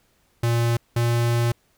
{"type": "tone pair in turn", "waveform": "square", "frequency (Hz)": [117.5, 118.18], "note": ["A#2", "A#2"], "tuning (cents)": [14, 24], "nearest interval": "unison", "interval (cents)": 10, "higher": "second", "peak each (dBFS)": -19, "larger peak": "neither", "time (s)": [[0.43, 0.77], [0.96, 1.52]], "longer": "second", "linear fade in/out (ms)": 5, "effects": ["pink hiss -64 dBFS RMS until 1.77 s"]}